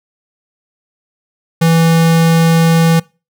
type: tone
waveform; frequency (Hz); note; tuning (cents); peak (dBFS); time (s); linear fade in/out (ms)
square; 164.81; E3; 0; -8; 1.61-3; 10
effects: noise-tail reverb RT60 0.3 s tail -24 dB re dry